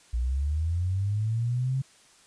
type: linear sweep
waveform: sine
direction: up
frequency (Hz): 57.1 to 135.1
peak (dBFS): -24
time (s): 0.13-1.82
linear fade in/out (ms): 10
effects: white hiss -57 dBFS RMS until 2.26 s + resampled to 22050 Hz